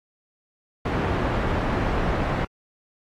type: low-pass noise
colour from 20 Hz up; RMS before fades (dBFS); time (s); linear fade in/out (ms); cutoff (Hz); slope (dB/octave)
pink; -24; 0.85-2.45; 5; 1500; 12
effects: AAC 48 kbps